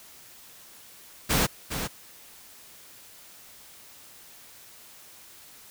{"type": "noise with echo", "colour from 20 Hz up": "pink", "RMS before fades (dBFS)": -23, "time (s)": [1.29, 1.47], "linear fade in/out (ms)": 20, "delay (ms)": 410, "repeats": 1, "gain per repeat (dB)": -8, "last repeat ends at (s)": 1.88, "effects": ["white hiss -50 dBFS RMS until 5.7 s"]}